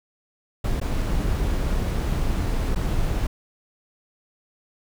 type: noise with dropouts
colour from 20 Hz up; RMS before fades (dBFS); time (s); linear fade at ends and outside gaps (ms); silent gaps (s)
brown; -23; 0.64-3.27; 5; 0.801-0.813 / 2.749-2.758
effects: none